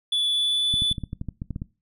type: tone with pitch glide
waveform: triangle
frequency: 3447 to 3475 Hz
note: A7 to A7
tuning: -36 to -22 cents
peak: -19 dBFS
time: 0.12-0.93 s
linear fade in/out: 5 ms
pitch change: +14 cents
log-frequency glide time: 0.26-0.65 s
type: clicks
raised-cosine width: 5 ms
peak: -18 dBFS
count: 12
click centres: 0.74 / 0.821 / 0.914 / 0.982 / 1.037 / 1.131 / 1.214 / 1.287 / 1.419 / 1.507 / 1.561 / 1.619 s
effects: noise-tail reverb RT60 0.3 s tail -21 dB re dry